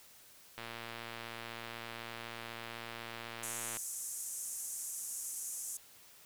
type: click train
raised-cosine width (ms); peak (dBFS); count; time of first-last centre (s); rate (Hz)
0.3; -27; 371; 0.58-3.77; 116
type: band-pass noise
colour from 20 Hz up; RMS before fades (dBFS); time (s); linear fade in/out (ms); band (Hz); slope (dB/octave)
pink; -42; 3.43-5.77; 2; 6400 to 12000; 48
effects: white hiss -59 dBFS RMS until 6.25 s